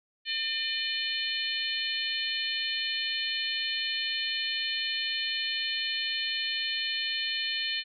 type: harmonic tone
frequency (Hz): 602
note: D5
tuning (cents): +43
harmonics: 3 / 4 / 5 / 6 / 7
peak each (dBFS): -36 / -36 / -33 / -37 / -34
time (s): 0.25-7.84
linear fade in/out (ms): 50
effects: none